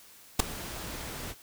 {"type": "noise with ADSR envelope", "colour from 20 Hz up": "pink", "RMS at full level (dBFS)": -18, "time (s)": [0.39, 1.35], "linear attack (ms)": 10, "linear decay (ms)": 5, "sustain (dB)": -21, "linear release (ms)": 50, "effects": ["white hiss -54 dBFS RMS until 1.42 s"]}